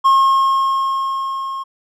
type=tone with level ramp; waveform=triangle; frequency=1078 Hz; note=C#6; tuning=49 cents flat; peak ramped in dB=-6 to -21 dBFS; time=0.04-1.64 s; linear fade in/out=20 ms; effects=none